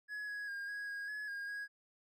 triangle tone with pitch steps, 1686 / 1668 / 1616 / 1655 / 1638 / 1696 / 1625 / 1651 Hz, G#6 / G#6 / G#6 / G#6 / G#6 / G#6 / G#6 / G#6, +26 / +7 / -48 / -6 / -24 / +36 / -38 / -11 cents, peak -38 dBFS, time 0.08-1.68 s, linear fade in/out 50 ms, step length 200 ms, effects none

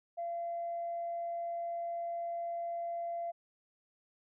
sine tone, 684 Hz, F5, 36 cents flat, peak -34 dBFS, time 0.17-3.32 s, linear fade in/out 20 ms, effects tanh soft clip ceiling -30 dBFS

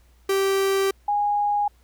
45% pulse / sine tone pair in turn, 389.6 / 823.2 Hz, G4 / G#5, -11 / -16 cents, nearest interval octave + minor second, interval 1295 cents, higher second, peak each -19 dBFS, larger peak neither, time 0.29-0.91 / 1.08-1.68 s, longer first, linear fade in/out 5 ms, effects added 60 Hz sine -54 dBFS peak until 1.83 s + pink hiss -63 dBFS RMS until 1.83 s

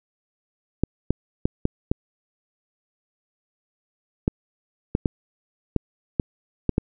clicks, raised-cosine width 3 ms, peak -6 dBFS, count 12, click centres 0.836 / 1.106 / 1.455 / 1.654 / 1.915 / 4.279 / 4.951 / 5.058 / 5.763 / 6.198 / 6.693 / 6.781 s, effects none

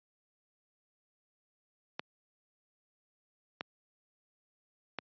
clicks, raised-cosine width 0.3 ms, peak -19 dBFS, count 3, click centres 1.995 / 3.609 / 4.987 s, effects high-pass 150 Hz 12 dB/octave + resampled to 11025 Hz

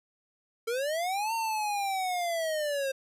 square linear two-way sweep, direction up then down, 444.7 to 917 to 529 Hz, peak -29 dBFS, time 0.67-2.92 s, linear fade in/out 10 ms, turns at 1.34 s, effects resampled to 32000 Hz

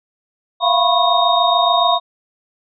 sine tone cluster, 680 / 707 / 990 / 1091 / 3717 Hz, F5 / F5 / B5 / C#6 / A#7, -46 / +21 / +4 / -28 / -6 cents, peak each -18 dBFS, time 0.6-2 s, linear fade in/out 50 ms, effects none

